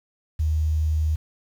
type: tone with quantisation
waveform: sine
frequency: 77.78 Hz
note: D#2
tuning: in tune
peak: -19 dBFS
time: 0.39-1.16 s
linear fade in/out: 10 ms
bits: 8
effects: none